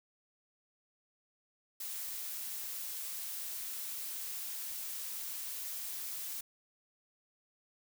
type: noise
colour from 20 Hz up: blue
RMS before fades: -41 dBFS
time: 1.8-6.41 s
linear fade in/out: 5 ms
effects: none